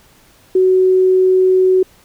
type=tone; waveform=sine; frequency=372.9 Hz; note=F#4; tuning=14 cents sharp; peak=-8 dBFS; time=0.55-1.83 s; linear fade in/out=5 ms; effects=pink hiss -49 dBFS RMS until 2.04 s